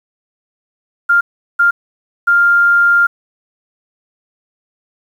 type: tone bursts at uneven times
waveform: sine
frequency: 1399 Hz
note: F6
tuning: 3 cents sharp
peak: -7 dBFS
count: 3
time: 1.09-1.21 / 1.59-1.71 / 2.27-3.07 s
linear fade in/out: 10 ms
effects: 7-bit